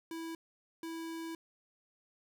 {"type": "tone bursts at uneven times", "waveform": "square", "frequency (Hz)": 328.3, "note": "E4", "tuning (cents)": -7, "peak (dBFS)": -40, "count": 2, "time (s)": [[0.11, 0.35], [0.83, 1.35]], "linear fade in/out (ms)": 2, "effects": []}